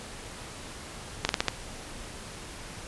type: slowing click train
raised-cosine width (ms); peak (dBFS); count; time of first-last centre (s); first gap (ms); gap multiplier
0.2; -6; 5; 1.25-1.483; 41; 1.24
effects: pink hiss -42 dBFS RMS until 2.87 s + resampled to 24000 Hz